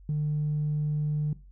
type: tone with tanh clipping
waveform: triangle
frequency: 150 Hz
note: D3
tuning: 37 cents sharp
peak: -25 dBFS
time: 0.09-1.33 s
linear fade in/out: 2 ms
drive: 5 dB
effects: noise-tail reverb RT60 0.3 s tail -17 dB re dry + added 47 Hz sine -48 dBFS peak until 1.51 s